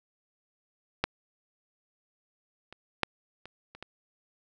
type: clicks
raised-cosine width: 0.3 ms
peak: -9 / -29 / -8 / -28 / -30 / -24 dBFS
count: 6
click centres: 1.04 / 2.726 / 3.033 / 3.456 / 3.75 / 3.826 s
effects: none